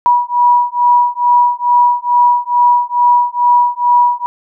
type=beating tone pair; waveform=sine; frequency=969 / 971.3 Hz; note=B5 / B5; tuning=-33 / -29 cents; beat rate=2.3 Hz; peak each=-11 / -11 dBFS; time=0.06-4.26 s; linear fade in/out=0 ms; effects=none